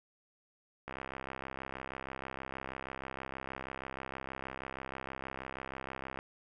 click train, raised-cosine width 0.5 ms, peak -25 dBFS, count 353, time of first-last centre 0.88-6.189 s, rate 66.3 Hz, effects none

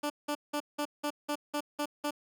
15% pulse tone bursts, 293.7 Hz, D4, in tune, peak -24 dBFS, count 9, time 0.03-2.109 s, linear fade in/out 10 ms, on 71 ms, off 180 ms, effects none

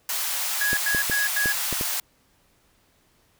white high-pass noise, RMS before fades -27 dBFS, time 0.09-2 s, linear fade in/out 2 ms, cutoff 670 Hz, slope 24 dB/octave
triangle tone bursts, 1666 Hz, G#6, 5 cents sharp, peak -20 dBFS, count 4, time 0.61-1.523 s, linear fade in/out 2 ms, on 160 ms, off 91 ms
clicks, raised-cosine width 2 ms, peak -16 dBFS, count 6, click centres 0.731 / 0.948 / 1.098 / 1.458 / 1.727 / 1.811 s
effects pink hiss -63 dBFS RMS until 3.39 s

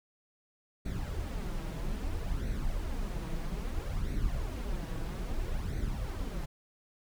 brown noise with flanger, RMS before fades -34 dBFS, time 0.85-6.46 s, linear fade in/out 10 ms, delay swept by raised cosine 0.48 to 6.28 ms, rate 0.61 Hz, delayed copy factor +0.6, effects none

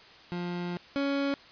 30% pulse tone pair in turn, 175.9 / 279.2 Hz, F3 / C#4, +13 / +13 cents, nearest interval minor sixth, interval 800 cents, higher second, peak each -29 / -24 dBFS, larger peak second, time 0.32-0.77 / 0.96-1.34 s, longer first, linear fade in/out 0 ms, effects white hiss -52 dBFS RMS until 1.51 s + resampled to 11025 Hz

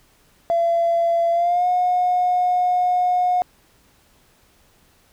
triangle tone with pitch glide, 678 to 722.5 Hz, E5 to F#5, +49 to -41 cents, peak -12 dBFS, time 0.5-3.42 s, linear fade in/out 0 ms, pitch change +110 cents, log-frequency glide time 1.31-1.67 s, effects tanh soft clip ceiling -13 dBFS + pink hiss -57 dBFS RMS until 5.12 s

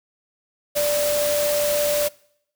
sine tone in noise, 587.3 Hz, D5, in tune, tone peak -19 dBFS, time 0.75-2.09 s, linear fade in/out 20 ms, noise white, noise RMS -26 dBFS, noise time 0.75-2.09 s, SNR +4 dB, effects noise-tail reverb RT60 0.7 s tail -23 dB re dry

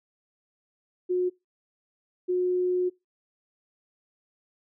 sine tone pair in turn, 362.3 / 362.3 Hz, F#4 / F#4, -36 / -36 cents, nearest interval unison, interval 0 cents, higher neither, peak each -22 / -22 dBFS, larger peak neither, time 1.09-1.3 / 2.28-2.9 s, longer second, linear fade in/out 20 ms, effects noise-tail reverb RT60 0.2 s tail -22 dB re dry

